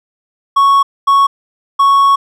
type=tone bursts at uneven times; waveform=triangle; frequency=1108.7 Hz; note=C#6; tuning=in tune; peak=-4 dBFS; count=3; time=0.56-0.83 / 1.07-1.27 / 1.79-2.16 s; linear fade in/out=10 ms; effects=none